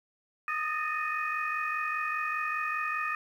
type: tone cluster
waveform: sine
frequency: 1229 / 1274 / 1758 / 1833 / 2495 Hz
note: D#6 / D#6 / A6 / A#6 / D#7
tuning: -22 / +41 / -2 / -30 / +4 cents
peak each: -32 / -39 / -40 / -35 / -35 dBFS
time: 0.48-3.15 s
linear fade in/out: 2 ms
effects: tanh soft clip ceiling -19 dBFS + 10-bit